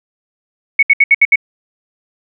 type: tone bursts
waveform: sine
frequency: 2217 Hz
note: C#7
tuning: in tune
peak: -4 dBFS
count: 6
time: 0.79-1.358 s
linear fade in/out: 5 ms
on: 38 ms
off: 68 ms
effects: none